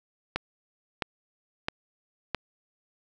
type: click train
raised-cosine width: 0.3 ms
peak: -11 dBFS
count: 4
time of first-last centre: 0.36-2.347 s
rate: 1.51 Hz
effects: none